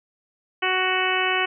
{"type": "harmonic tone", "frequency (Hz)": 371.8, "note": "F#4", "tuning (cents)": 8, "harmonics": [1, 2, 3, 4, 5, 6, 7, 8], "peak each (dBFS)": [-28, -28, -28, -28, -28, -28, -28, -28], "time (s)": [0.62, 1.46], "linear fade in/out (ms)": 10, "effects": []}